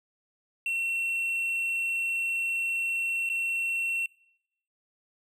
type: tone with dropouts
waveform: triangle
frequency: 2715 Hz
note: F7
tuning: 50 cents flat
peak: -25 dBFS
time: 0.66-4.06 s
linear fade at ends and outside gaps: 2 ms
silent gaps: 3.291-3.298 s
effects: noise-tail reverb RT60 0.8 s tail -24 dB re dry